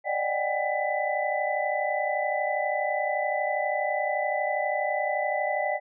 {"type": "tone cluster", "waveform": "sine", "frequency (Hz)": [584, 616, 746, 799, 1996], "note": ["D5", "D#5", "F#5", "G5", "B6"], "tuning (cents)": [-10, -17, 14, 33, 18], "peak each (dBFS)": -31, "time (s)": [0.04, 5.8], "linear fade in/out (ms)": 50, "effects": []}